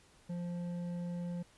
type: tone with hard clipping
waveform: sine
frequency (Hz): 174.61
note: F3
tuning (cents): 0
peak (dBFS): -38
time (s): 0.29-1.43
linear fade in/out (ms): 10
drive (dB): 7
effects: pink hiss -64 dBFS RMS until 1.57 s + resampled to 24000 Hz